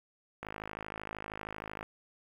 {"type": "click train", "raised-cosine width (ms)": 0.5, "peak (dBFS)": -24, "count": 75, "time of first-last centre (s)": [0.43, 1.829], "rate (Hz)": 52.9, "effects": ["9-bit"]}